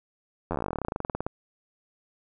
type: slowing click train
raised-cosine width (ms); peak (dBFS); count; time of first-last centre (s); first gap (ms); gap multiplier
1; -15; 27; 0.51-1.265; 11; 1.07
effects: none